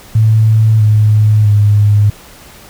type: tone with pitch steps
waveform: sine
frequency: 110 / 106.81 / 103.71 Hz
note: A2 / G#2 / G#2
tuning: 0 / +49 / -2 cents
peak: -5 dBFS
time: 0.15-2.1 s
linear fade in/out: 5 ms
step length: 650 ms
effects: pink hiss -37 dBFS RMS until 2.69 s